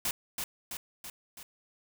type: noise with echo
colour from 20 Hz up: white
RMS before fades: -31 dBFS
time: 0.05-0.11 s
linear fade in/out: 2 ms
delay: 330 ms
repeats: 4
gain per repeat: -4 dB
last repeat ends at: 1.43 s
effects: none